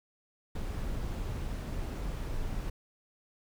brown noise, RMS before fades -35 dBFS, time 0.55-2.7 s, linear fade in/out 5 ms, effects none

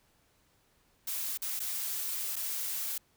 blue noise with dropouts, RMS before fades -35 dBFS, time 1.07-2.98 s, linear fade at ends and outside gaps 5 ms, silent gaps 1.375-1.419 / 1.594-1.601 / 2.358-2.363 s, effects pink hiss -69 dBFS RMS until 3.16 s

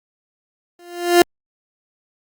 30% pulse tone with exponential growth, 349.2 Hz, F4, in tune, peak -3 dBFS, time 0.79-1.22 s, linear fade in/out 2 ms, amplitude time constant 93 ms, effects Opus 48 kbps

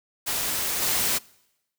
white noise with level steps, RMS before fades -27 / -24 dBFS, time 0.26-1.19 s, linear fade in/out 20 ms, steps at 0.82 s, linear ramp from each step 2 ms, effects noise-tail reverb RT60 0.9 s tail -24 dB re dry

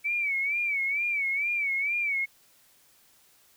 sine tone with vibrato, 2283 Hz, D7, 50 cents flat, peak -25 dBFS, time 0.04-2.26 s, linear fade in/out 20 ms, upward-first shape sine, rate 2.2 Hz, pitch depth 100 cents each way, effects white hiss -61 dBFS RMS until 3.56 s

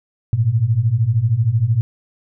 sine beating tone pair, 105.7 / 118.7 Hz, G#2 / A#2, +31 / +32 cents, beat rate 13 Hz, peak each -18 / -15 dBFS, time 0.33-1.81 s, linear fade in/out 0 ms, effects none

